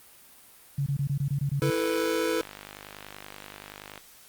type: tone bursts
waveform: sine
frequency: 140 Hz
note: C#3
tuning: 18 cents sharp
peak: -24 dBFS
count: 9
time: 0.78-1.703 s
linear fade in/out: 5 ms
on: 83 ms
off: 22 ms
type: chord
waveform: square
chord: E suspended fourth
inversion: none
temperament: just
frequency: 329.6 / 439.5 / 494.4 Hz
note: E4 / A4 / B4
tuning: 0 / -2 / +2 cents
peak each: -30 dBFS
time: 1.62-2.41 s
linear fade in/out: 0 ms
type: click train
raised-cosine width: 0.3 ms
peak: -24 dBFS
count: 116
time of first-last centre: 1.7-3.977 s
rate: 50.5 Hz
effects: white hiss -53 dBFS RMS until 4.28 s + Opus 32 kbps